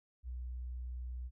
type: tone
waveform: sine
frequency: 61.74 Hz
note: B1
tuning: in tune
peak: -39 dBFS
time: 0.23-1.31 s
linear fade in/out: 50 ms
effects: none